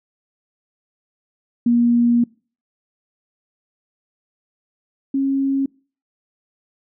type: tone pair in turn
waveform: sine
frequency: 237.8 / 272.4 Hz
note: A#3 / C#4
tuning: +35 / -30 cents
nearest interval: major second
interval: 235 cents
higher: second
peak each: -12 / -16 dBFS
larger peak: first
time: 1.66-2.24 / 5.14-5.66 s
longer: first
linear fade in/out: 5 ms
effects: noise-tail reverb RT60 0.4 s tail -25 dB re dry